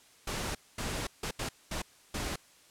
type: noise bursts at uneven times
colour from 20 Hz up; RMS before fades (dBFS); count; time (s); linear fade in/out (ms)
pink; -35; 6; 0.27-0.55 / 0.78-1.07 / 1.23-1.31 / 1.39-1.49 / 1.71-1.82 / 2.14-2.36; 5
effects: white hiss -60 dBFS RMS until 2.7 s + low-pass 10000 Hz 12 dB/octave